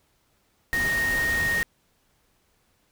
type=tone in noise; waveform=sine; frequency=1858 Hz; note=A#6; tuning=6 cents flat; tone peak=-22 dBFS; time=0.73-1.63 s; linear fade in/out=0 ms; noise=pink; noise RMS=-32 dBFS; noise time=0.73-1.63 s; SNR=+7 dB; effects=pink hiss -67 dBFS RMS until 2.91 s